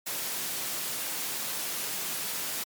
white high-pass noise, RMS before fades -33 dBFS, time 0.06-2.64 s, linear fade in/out 10 ms, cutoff 120 Hz, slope 24 dB/octave, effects MP3 96 kbps

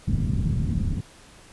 white low-pass noise, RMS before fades -24 dBFS, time 0.07-1.01 s, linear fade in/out 10 ms, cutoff 190 Hz, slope 24 dB/octave, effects pink hiss -50 dBFS RMS until 1.52 s + resampled to 24000 Hz

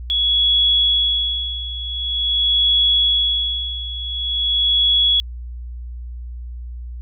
sine tone with tremolo, 3363 Hz, G#7, 21 cents sharp, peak -12 dBFS, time 0.1-5.2 s, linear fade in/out 0 ms, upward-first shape sine, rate 0.46 Hz, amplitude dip 80%, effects added 60 Hz sine -28 dBFS peak until 7.01 s

